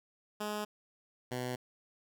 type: tone pair in turn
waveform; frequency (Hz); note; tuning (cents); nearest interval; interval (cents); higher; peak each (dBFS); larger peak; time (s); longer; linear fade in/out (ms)
10% pulse; 210 / 125.22; G#3 / B2; +19 / +24; major sixth; 895; first; -27; neither; 0.4-0.65 / 1.31-1.56; neither; 10
effects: none